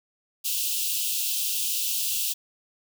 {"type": "high-pass noise", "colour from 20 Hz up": "white", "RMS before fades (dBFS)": -27, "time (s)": [0.44, 2.34], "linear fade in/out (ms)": 20, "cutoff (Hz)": 2600, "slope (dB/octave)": 96, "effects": []}